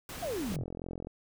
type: noise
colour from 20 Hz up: pink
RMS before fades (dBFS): -42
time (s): 0.09-0.56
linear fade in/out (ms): 2
type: exponential sweep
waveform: sine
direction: down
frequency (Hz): 743 to 110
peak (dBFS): -32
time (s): 0.22-0.64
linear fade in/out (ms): 10
type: click train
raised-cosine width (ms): 2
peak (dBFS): -26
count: 25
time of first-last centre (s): 0.52-1.07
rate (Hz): 43.6
effects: none